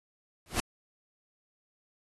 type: noise with exponential growth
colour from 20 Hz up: pink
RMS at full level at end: -24 dBFS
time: 0.46-0.6 s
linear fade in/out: 0 ms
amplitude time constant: 30 ms
effects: AAC 32 kbps